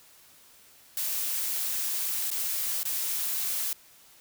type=noise with dropouts; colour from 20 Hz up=blue; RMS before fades=-30 dBFS; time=0.97-3.73 s; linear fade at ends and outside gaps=2 ms; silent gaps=2.304-2.314 / 2.832-2.852 s; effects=white hiss -56 dBFS RMS until 4.2 s